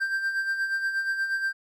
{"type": "tone with tremolo", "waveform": "triangle", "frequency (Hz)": 1576, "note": "G6", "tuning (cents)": 9, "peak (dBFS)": -21, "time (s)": [0, 1.53], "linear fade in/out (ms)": 20, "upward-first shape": "sine", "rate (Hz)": 8.4, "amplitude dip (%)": 55, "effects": []}